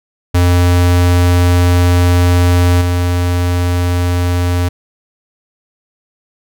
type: tone with level steps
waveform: square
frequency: 88.4 Hz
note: F2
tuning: 22 cents sharp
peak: -8 / -12 dBFS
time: 0.34-4.69 s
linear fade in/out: 10 ms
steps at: 2.81 s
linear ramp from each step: 5 ms
effects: none